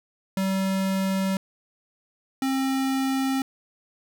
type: tone pair in turn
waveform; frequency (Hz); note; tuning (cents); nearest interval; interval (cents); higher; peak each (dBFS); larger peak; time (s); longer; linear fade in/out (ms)
square; 191.9 / 266.9; G3 / C4; -37 / +35; tritone; 572; second; -23; neither; 0.37-1.37 / 2.42-3.42; neither; 2
effects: none